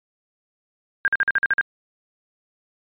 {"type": "tone bursts", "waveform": "sine", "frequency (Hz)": 1604, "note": "G6", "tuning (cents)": 39, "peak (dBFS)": -15, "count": 8, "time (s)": [1.05, 1.611], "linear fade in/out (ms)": 0, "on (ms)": 29, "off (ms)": 47, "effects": ["resampled to 8000 Hz"]}